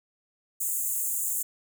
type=high-pass noise; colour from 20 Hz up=pink; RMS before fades=-29 dBFS; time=0.6-1.43 s; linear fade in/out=10 ms; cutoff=6800 Hz; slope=96 dB/octave; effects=none